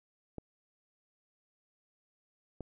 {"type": "clicks", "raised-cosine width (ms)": 2, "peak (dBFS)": -27, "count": 2, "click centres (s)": [0.383, 2.607], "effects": []}